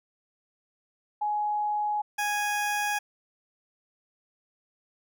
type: tone pair in turn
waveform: sine / 20% pulse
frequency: 838 / 828.9 Hz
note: G#5 / G#5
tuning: +15 / -4 cents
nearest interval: unison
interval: 19 cents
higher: first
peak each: -25 / -21 dBFS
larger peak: second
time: 1.21-2.02 / 2.18-2.99 s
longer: neither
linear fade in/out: 10 ms
effects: none